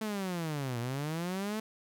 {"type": "linear two-way sweep", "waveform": "sawtooth", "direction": "down then up", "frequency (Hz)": [221.1, 115.6, 221.1], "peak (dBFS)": -29, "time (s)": [0.01, 1.6], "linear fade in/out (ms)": 5, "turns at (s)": 0.79, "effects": []}